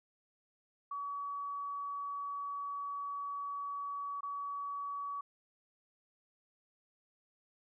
sine tone with dropouts, 1135 Hz, C#6, 41 cents sharp, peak -37 dBFS, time 0.91-5.21 s, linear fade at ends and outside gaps 5 ms, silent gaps 4.208-4.23 s, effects none

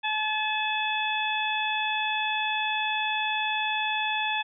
harmonic tone, 860 Hz, A5, 40 cents flat, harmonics 1 / 2 / 3 / 4, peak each -29 / -32 / -30 / -32 dBFS, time 0.03-4.43 s, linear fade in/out 20 ms, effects none

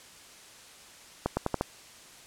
accelerating click train, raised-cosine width 1 ms, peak -12 dBFS, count 5, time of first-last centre 1.26-1.611 s, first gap 110 ms, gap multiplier 0.85, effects white hiss -51 dBFS RMS until 2.26 s + low-pass 9000 Hz 12 dB/octave

